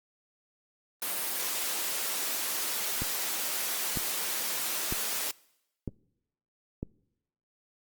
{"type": "high-pass noise", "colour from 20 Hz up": "white", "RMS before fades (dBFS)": -32, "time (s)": [1.02, 5.31], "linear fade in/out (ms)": 2, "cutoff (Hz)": 270, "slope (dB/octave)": 12}
{"type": "click train", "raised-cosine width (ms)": 3, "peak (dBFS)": -20, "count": 5, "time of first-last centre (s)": [3.02, 6.83], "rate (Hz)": 1.05}
{"effects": ["noise-tail reverb RT60 0.9 s tail -24 dB re dry", "Opus 32 kbps"]}